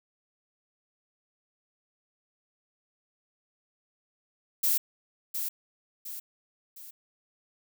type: noise with echo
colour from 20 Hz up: violet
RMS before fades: -25 dBFS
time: 4.63-4.78 s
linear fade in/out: 10 ms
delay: 710 ms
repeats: 3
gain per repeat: -7 dB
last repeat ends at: 6.91 s
effects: none